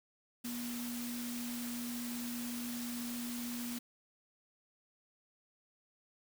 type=tone in noise; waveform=sine; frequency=240.7 Hz; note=B3; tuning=44 cents flat; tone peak=-39 dBFS; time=0.44-3.79 s; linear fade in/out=10 ms; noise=white; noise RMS=-45 dBFS; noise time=0.44-3.79 s; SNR=+3 dB; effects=none